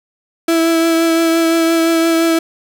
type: tone with vibrato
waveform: 35% pulse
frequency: 329.6 Hz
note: E4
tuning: in tune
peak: -9 dBFS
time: 0.48-2.39 s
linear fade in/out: 5 ms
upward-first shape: triangle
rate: 5.8 Hz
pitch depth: 18 cents each way
effects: none